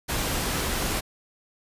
pink noise, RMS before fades -27 dBFS, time 0.08-1.01 s, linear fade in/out 20 ms, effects resampled to 32000 Hz

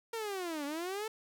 sawtooth linear two-way sweep, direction down then up, 466.2 to 278.3 to 447.2 Hz, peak -32 dBFS, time 0.13-1.08 s, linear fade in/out 5 ms, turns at 0.65 s, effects none

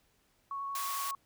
sine tone with vibrato, 1108.7 Hz, C#6, in tune, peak -35 dBFS, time 0.51-1.15 s, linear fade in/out 2 ms, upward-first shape sine, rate 11 Hz, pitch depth 9 cents each way
white high-pass noise, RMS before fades -39 dBFS, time 0.75-1.11 s, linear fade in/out 2 ms, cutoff 700 Hz, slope 48 dB/octave
effects pink hiss -71 dBFS RMS until 1.25 s

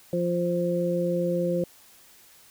harmonic tone, 174.61 Hz, F3, in tune, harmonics 1 / 2 / 3, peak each -27 / -29 / -26 dBFS, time 0.13-1.64 s, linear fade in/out 2 ms, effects white hiss -54 dBFS RMS until 2.5 s

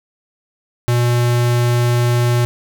square tone, 120.7 Hz, B2, 39 cents flat, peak -13 dBFS, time 0.88-2.45 s, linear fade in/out 0 ms, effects none

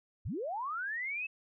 sine linear sweep, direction up, 54.6 to 2637 Hz, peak -34 dBFS, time 0.25-1.27 s, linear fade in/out 10 ms, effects none

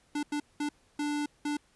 square tone bursts at uneven times, 294.1 Hz, D4, 3 cents sharp, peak -30 dBFS, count 5, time 0.15-0.23 / 0.32-0.4 / 0.6-0.69 / 0.99-1.26 / 1.45-1.57 s, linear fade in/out 5 ms, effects pink hiss -66 dBFS RMS until 1.75 s + resampled to 24000 Hz

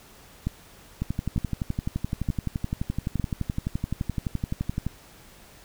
two click trains, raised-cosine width 5 ms, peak -13 / -14 dBFS, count 4 / 46, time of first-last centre 0.47-3.197 / 1.02-4.866 s, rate 1.1 / 11.7 Hz, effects pink hiss -51 dBFS RMS until 5.64 s

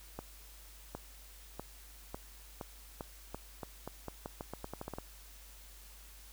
accelerating click train, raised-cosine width 1 ms, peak -26 dBFS, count 19, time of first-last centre 0.19-4.985 s, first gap 760 ms, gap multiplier 0.85, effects added 50 Hz sine -54 dBFS peak until 6.32 s + white hiss -57 dBFS RMS until 6.32 s

